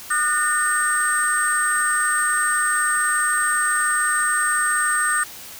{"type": "tone cluster", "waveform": "sine", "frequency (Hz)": [1216, 1463, 1814, 8440], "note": ["D#6", "F#6", "A#6", "C9"], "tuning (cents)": [-40, -20, -48, 14], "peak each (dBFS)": -23, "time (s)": [0.1, 5.24], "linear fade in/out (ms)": 10, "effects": ["white hiss -38 dBFS RMS until 5.59 s"]}